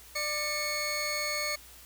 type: tone pair together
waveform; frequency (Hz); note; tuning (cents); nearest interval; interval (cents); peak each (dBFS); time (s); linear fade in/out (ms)
20% pulse; 595 / 2198; D5 / C#7; +22 / -15; octave + major seventh; 2263; -30 / -26; 0.15-1.56; 10
effects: added 60 Hz sine -57 dBFS peak until 1.85 s + white hiss -52 dBFS RMS until 1.85 s